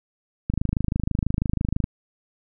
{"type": "click train", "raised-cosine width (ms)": 5, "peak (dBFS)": -10, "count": 36, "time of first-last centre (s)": [0.5, 1.841], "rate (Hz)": 26.1, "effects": []}